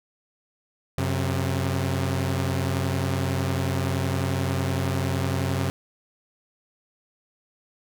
sawtooth tone pair together, 92.5 / 133.3 Hz, F#2 / C3, 0 / +33 cents, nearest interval tritone, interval 633 cents, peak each -22 dBFS, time 0.98-5.7 s, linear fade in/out 0 ms, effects none

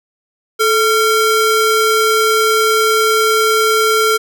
square ring-modulated tone, 905 Hz, A5, 48 cents sharp, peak -8 dBFS, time 0.59-4.18 s, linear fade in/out 20 ms, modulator 470 Hz, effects none

